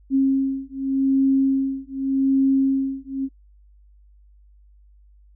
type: beating tone pair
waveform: sine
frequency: 269.1 / 269.95 Hz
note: C4 / C#4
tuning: +49 / -46 cents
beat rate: 0.85 Hz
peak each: -20 dBFS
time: 0.1-3.29 s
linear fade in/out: 50 ms
effects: noise-tail reverb RT60 0.1 s tail -22 dB re dry + added 50 Hz sine -49 dBFS peak until 5.35 s